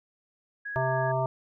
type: tone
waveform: sine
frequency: 1661 Hz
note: G#6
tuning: in tune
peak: -33 dBFS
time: 0.65-1.12 s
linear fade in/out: 10 ms
type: harmonic tone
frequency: 130.8 Hz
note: C3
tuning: in tune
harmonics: 1 / 3 / 5 / 7 / 9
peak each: -29 / -35 / -28 / -31 / -37 dBFS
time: 0.76-1.26 s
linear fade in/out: 0 ms
effects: none